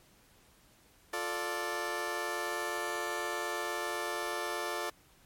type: chord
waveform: 15% pulse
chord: D minor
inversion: first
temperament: just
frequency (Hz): 352.4 / 440.5 / 587.3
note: F4 / A4 / D5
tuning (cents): +16 / +2 / 0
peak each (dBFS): -32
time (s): 1.13-4.9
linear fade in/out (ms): 5
effects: pink hiss -63 dBFS RMS until 5.25 s + MP3 64 kbps